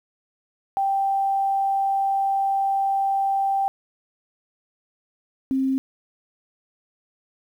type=tone pair in turn; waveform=sine; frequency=784 / 265.8 Hz; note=G5 / C4; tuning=0 / +27 cents; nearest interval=octave + perfect fifth; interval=1873 cents; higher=first; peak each=-19 / -19 dBFS; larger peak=neither; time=0.77-3.68 / 5.51-5.78 s; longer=first; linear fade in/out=0 ms; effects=9-bit